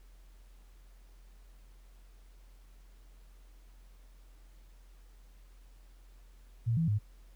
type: tone with pitch steps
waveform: sine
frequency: 115.4 / 163.6 / 104.5 Hz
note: A#2 / E3 / G#2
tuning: -17 / -13 / +11 cents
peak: -26 dBFS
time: 6.66-6.99 s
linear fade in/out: 20 ms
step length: 110 ms
effects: added 43 Hz sine -53 dBFS peak until 7.35 s + pink hiss -68 dBFS RMS until 7.35 s